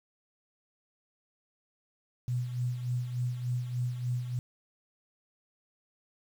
sine tone with tremolo, 123.47 Hz, B2, in tune, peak -27 dBFS, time 2.28-4.39 s, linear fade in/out 0 ms, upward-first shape sine, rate 3.4 Hz, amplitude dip 60%, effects 9-bit

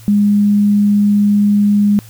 sine tone, 205.3 Hz, G#3, 20 cents flat, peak -8 dBFS, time 0.08-1.99 s, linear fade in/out 0 ms, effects added 111 Hz sine -36 dBFS peak until 2.09 s + white hiss -43 dBFS RMS until 2.09 s

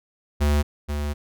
square tone pair in turn, 73.4 / 73.4 Hz, D2 / D2, 0 / 0 cents, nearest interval unison, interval 0 cents, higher neither, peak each -18 / -25 dBFS, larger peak first, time 0.4-0.63 / 0.88-1.14 s, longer second, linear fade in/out 20 ms, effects none

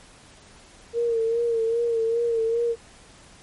sine tone with vibrato, 461 Hz, A#4, 19 cents flat, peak -20 dBFS, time 0.93-2.76 s, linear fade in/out 50 ms, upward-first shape sine, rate 2.5 Hz, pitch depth 44 cents each way, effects pink hiss -50 dBFS RMS until 3.42 s + MP3 48 kbps

